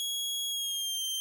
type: tone with pitch glide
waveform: sawtooth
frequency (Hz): 3322 to 3145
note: G#7 to G7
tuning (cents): 0 to +5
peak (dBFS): -28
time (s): 0-1.2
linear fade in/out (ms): 0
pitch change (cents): -95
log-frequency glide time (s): 0.48-1.01
effects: none